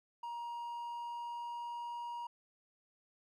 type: tone with pitch glide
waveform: triangle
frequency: 945 to 950.5 Hz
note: A#5 to A#5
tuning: +23 to +33 cents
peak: -38 dBFS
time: 0.23-2.27 s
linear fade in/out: 5 ms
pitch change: +10 cents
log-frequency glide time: 0.38-1.94 s
effects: none